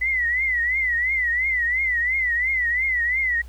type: tone with vibrato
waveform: sine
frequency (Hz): 1993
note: B6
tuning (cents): +15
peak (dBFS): -19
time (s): 0.01-3.42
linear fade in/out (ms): 10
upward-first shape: triangle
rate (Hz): 2.9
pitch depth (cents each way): 140
effects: added 60 Hz sine -37 dBFS peak until 3.48 s + pink hiss -55 dBFS RMS until 3.48 s